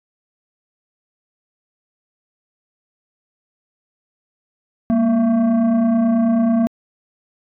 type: tone with frequency modulation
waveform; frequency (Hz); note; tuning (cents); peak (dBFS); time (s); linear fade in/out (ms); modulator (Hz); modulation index
sine; 233.1; A#3; 0; -10; 4.9-6.67; 0; 437; 0.6
effects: tanh soft clip ceiling -12 dBFS